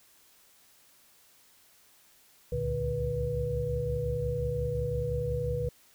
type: tone cluster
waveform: sine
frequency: 66.5 / 72.2 / 115.7 / 146.1 / 487.6 Hz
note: C2 / D2 / A#2 / D3 / B4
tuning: +29 / -29 / -13 / -9 / -22 cents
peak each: -38 / -38 / -35 / -35 / -31 dBFS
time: 2.52-5.69 s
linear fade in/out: 5 ms
effects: white hiss -61 dBFS RMS until 5.94 s